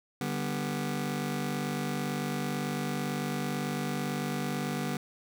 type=chord; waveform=sawtooth; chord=G major; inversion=second; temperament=just; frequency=147 / 196 / 245 Hz; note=D3 / G3 / B3; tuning=+2 / 0 / -14 cents; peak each=-31 dBFS; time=0.21-4.97 s; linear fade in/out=2 ms; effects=none